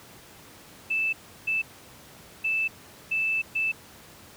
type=tone bursts at uneven times; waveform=sine; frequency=2637 Hz; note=E7; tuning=in tune; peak=-23 dBFS; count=5; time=0.9-1.13 / 1.47-1.62 / 2.44-2.68 / 3.11-3.42 / 3.55-3.72 s; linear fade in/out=10 ms; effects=pink hiss -49 dBFS RMS until 4.36 s + high-pass 80 Hz 12 dB/octave